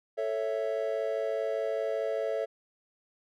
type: chord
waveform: triangle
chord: A major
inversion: none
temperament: equal with one note detuned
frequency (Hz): 441.5 / 554.4 / 659.3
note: A4 / C#5 / E5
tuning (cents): +6 / 0 / 0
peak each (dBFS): -31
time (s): 0.17-2.46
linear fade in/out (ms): 20
effects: none